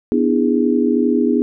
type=chord; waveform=sine; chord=E dominant seventh; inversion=second; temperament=just; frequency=247.2 / 296.7 / 329.6 / 412 Hz; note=B3 / D4 / E4 / G#4; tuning=+2 / +18 / 0 / -14 cents; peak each=-16 / -19 / -20 / -19 dBFS; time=0.12-1.42 s; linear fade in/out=0 ms; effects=none